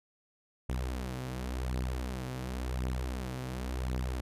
sawtooth beating tone pair, 63.1 / 64.02 Hz, B1 / C2, +38 / -37 cents, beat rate 0.92 Hz, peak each -31 / -34 dBFS, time 0.69-4.21 s, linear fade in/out 5 ms, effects resampled to 32000 Hz

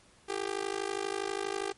sawtooth tone with amplitude modulation, 396.5 Hz, G4, 20 cents sharp, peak -24 dBFS, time 0.28-1.73 s, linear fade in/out 20 ms, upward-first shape sine, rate 52.4 Hz, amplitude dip 100%, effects pink hiss -61 dBFS RMS until 1.77 s + MP3 48 kbps

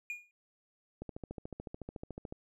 triangle tone with exponential decay, 2433 Hz, D#7, 39 cents flat, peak -32 dBFS, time 0.1-0.31 s, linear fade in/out 1 ms, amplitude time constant 45 ms
click train, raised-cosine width 2 ms, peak -28 dBFS, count 19, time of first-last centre 1.02-2.324 s, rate 13.8 Hz
effects none

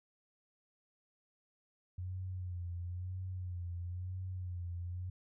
sine tone with vibrato, 90 Hz, F#2, 47 cents flat, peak -38 dBFS, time 1.98-5.1 s, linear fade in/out 5 ms, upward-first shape sine, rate 1 Hz, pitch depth 57 cents each way, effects none

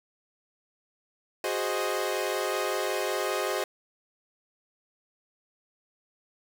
sawtooth chord, Ab dominant seventh, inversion third, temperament equal, 370 / 415.3 / 523.3 / 622.3 Hz, Gb4 / Ab4 / C5 / Eb5, 0 / 0 / 0 / 0 cents, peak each -29 dBFS, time 1.44-3.64 s, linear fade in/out 2 ms, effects none

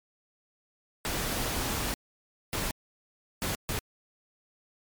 pink noise bursts at uneven times, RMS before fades -31 dBFS, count 4, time 1.05-1.94 / 2.53-2.71 / 3.42-3.55 / 3.69-3.79 s, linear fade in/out 0 ms, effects MP3 96 kbps

